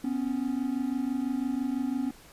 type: tone pair together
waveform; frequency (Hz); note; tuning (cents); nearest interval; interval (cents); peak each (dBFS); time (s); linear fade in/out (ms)
triangle; 250 / 276; B3 / C#4; +21 / -7; major second; 172; -28; 0.04-2.11; 5
effects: pink hiss -53 dBFS RMS until 2.32 s + resampled to 32000 Hz